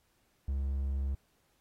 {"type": "tone", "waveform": "triangle", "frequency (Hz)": 68.3, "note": "C#2", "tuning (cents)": -25, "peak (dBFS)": -28, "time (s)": [0.48, 1.15], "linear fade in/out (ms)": 5, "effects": ["pink hiss -73 dBFS RMS until 1.6 s", "AAC 48 kbps"]}